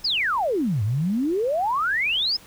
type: exponential two-way sweep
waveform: sine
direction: down then up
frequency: 5274 to 98 to 5274 Hz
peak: -20 dBFS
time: 0.04-2.37 s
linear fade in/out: 10 ms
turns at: 0.83 s
effects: pink hiss -48 dBFS RMS until 2.46 s